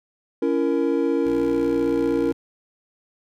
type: chord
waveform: triangle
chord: A# diminished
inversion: first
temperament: just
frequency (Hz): 279.7 / 335.6 / 466.2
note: C#4 / E4 / A#4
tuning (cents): +16 / +31 / 0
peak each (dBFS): -21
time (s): 0.42-2.32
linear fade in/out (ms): 5
type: tone with vibrato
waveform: 10% pulse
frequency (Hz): 60.6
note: B1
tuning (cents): -32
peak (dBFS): -28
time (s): 1.25-2.33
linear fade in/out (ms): 5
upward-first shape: triangle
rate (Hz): 11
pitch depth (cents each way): 62
effects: none